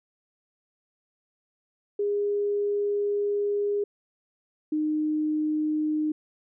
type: tone pair in turn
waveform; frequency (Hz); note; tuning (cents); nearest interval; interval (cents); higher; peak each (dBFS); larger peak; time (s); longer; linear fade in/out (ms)
sine; 409 / 306.4; G#4 / D#4; -26 / -27; perfect fourth; 501; first; -23; neither; 1.99-3.84 / 4.72-6.12; first; 5
effects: none